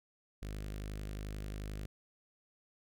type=tone with notch filter; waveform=sawtooth; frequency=51.3 Hz; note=G#1; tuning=21 cents flat; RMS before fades=-42 dBFS; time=0.42-1.86 s; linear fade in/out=5 ms; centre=910 Hz; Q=1.3; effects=none